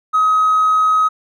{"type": "tone with hard clipping", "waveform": "sine", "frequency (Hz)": 1267, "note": "D#6", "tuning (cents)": 31, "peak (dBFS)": -11, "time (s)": [0.13, 1.09], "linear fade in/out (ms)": 20, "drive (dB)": 1, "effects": []}